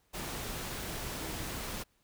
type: tone in noise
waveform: sine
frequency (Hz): 321.5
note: E4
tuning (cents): -43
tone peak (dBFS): -48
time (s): 1.2-1.46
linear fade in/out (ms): 20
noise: pink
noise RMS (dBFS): -39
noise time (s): 0.13-1.84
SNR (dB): -12
effects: pink hiss -72 dBFS RMS until 2.03 s